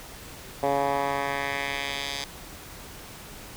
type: tone with band-pass filter sweep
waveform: 10% pulse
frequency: 140 Hz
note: C#3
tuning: 18 cents sharp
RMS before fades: -28 dBFS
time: 0.63-2.24 s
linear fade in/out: 2 ms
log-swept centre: 660 to 4500 Hz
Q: 1.4
effects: pink hiss -43 dBFS RMS until 3.56 s